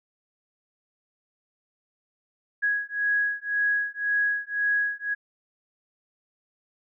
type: beating tone pair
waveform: sine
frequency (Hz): 1661.2 / 1663.1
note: G#6 / G#6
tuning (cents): 0 / +2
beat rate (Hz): 1.9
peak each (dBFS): -26 / -26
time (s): 2.62-5.15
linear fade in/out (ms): 20
effects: none